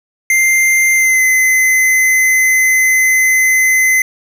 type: tone with pitch glide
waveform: square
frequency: 2093 to 2045 Hz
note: C7 to C7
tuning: 0 to -40 cents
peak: -9 dBFS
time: 0.3-4.02 s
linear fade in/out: 2 ms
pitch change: -40 cents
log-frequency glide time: 0.94-1.22 s
effects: none